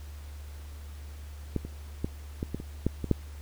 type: clicks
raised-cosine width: 3 ms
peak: -15 / -25 / -16 / -18 / -18 / -25 / -12 / -19 / -9 dBFS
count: 9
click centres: 1.563 / 1.65 / 2.045 / 2.429 / 2.546 / 2.601 / 2.866 / 3.043 / 3.113 s
effects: added 73 Hz sine -40 dBFS peak until 3.41 s + pink hiss -54 dBFS RMS until 3.41 s